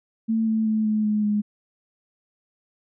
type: tone with pitch steps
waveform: sine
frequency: 223.6 / 220.5 / 217.5 / 214.5 / 211.5 / 208.6 Hz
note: A3 / A3 / A3 / A3 / G#3 / G#3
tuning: +28 / +4 / -20 / -44 / +32 / +8 cents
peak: -19 dBFS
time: 0.28-1.42 s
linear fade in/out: 20 ms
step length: 190 ms
effects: none